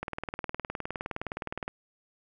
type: click train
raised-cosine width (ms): 0.5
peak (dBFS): -18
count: 33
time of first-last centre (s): 0.03-1.679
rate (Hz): 19.4
effects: none